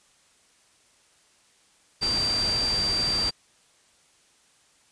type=tone in noise; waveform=sine; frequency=4699 Hz; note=D8; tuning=in tune; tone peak=-23 dBFS; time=2.01-3.31 s; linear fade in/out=20 ms; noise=pink; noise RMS=-32 dBFS; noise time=2.01-3.31 s; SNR=+6 dB; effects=white hiss -61 dBFS RMS until 4.91 s + resampled to 22050 Hz